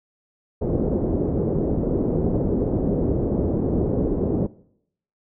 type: low-pass noise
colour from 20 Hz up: white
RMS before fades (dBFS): -22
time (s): 0.61-4.47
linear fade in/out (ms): 10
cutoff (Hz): 440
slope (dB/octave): 24
effects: noise-tail reverb RT60 0.7 s tail -20 dB re dry